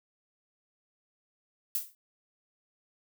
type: noise with exponential decay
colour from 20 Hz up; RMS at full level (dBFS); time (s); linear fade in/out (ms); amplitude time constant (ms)
violet; -27; 1.75-1.95; 1; 42
effects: none